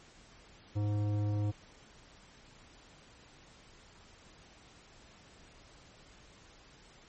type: tone with tanh clipping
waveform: sine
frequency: 103.83 Hz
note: G#2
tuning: in tune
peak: -31 dBFS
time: 0.75-1.52 s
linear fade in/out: 20 ms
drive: 14 dB
effects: pink hiss -58 dBFS RMS until 7.08 s + MP3 32 kbps